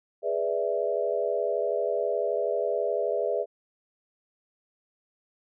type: chord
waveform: sine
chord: E dominant seventh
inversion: first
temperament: equal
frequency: 415.3 / 493.9 / 587.3 / 659.3 Hz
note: G#4 / B4 / D5 / E5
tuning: 0 / 0 / 0 / 0 cents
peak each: -30 dBFS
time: 0.22-3.46 s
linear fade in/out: 50 ms
effects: none